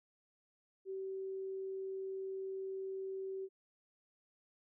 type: tone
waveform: sine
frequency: 383.7 Hz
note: G4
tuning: 37 cents flat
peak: -39 dBFS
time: 0.85-3.49 s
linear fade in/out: 50 ms
effects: none